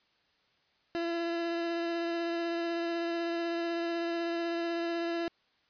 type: tone with vibrato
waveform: 30% pulse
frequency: 338.1 Hz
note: E4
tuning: 44 cents sharp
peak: -28 dBFS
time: 0.95-5.28 s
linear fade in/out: 0 ms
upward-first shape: sine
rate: 16 Hz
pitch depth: 12 cents each way
effects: white hiss -70 dBFS RMS until 5.69 s + resampled to 11025 Hz